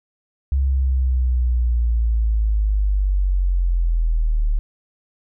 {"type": "linear sweep", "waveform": "sine", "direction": "down", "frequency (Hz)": [68.2, 36.71], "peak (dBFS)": -15, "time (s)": [0.52, 4.59], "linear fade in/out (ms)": 0, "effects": []}